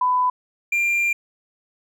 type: tone pair in turn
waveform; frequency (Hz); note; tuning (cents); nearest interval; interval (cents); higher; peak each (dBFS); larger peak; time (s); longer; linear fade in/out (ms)
sine / triangle; 1000 / 2385; B5 / D7; +21 / +26; octave + minor third; 1505; second; -16; neither; 0.01-0.3 / 0.72-1.13; second; 5
effects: none